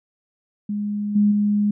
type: tone with level steps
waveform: sine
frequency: 206.8 Hz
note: G#3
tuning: 7 cents flat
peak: -22 / -13 / -16 dBFS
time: 0.69-1.71 s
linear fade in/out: 5 ms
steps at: 1.15 / 1.31 s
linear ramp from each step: 10 ms
effects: none